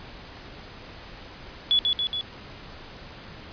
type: tone with echo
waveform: sine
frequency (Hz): 3408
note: G#7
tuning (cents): +44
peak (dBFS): -17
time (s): 1.71-1.79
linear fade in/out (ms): 0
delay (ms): 140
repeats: 3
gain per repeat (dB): -3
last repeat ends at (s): 2.21
effects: pink hiss -43 dBFS RMS until 3.52 s + resampled to 11025 Hz